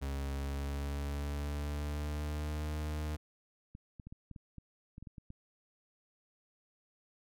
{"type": "tone with pitch glide", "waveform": "40% pulse", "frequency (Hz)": [69.3, 76.01], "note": ["C#2", "D#2"], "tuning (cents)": [0, -40], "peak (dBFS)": -34, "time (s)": [0.01, 3.17], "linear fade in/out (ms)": 20, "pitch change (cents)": 160, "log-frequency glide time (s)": [0.34, 2.69]}
{"type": "clicks", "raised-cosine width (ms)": 5, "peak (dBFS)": -35, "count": 12, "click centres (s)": [3.751, 3.998, 4.07, 4.125, 4.313, 4.362, 4.583, 4.981, 5.026, 5.072, 5.182, 5.304]}
{"effects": []}